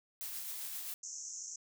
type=noise with tremolo; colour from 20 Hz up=blue; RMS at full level=-41 dBFS; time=0.21-0.94 s; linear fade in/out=0 ms; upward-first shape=triangle; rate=7.6 Hz; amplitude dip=30%
type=band-pass noise; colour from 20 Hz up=white; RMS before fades=-45 dBFS; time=1.03-1.56 s; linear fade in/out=5 ms; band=5700 to 7200 Hz; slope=96 dB/octave
effects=none